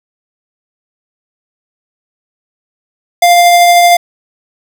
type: tone with tremolo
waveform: square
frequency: 698.5 Hz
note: F5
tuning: in tune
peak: -3 dBFS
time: 3.22-3.97 s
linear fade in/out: 5 ms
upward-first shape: triangle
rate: 13 Hz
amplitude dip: 25%
effects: none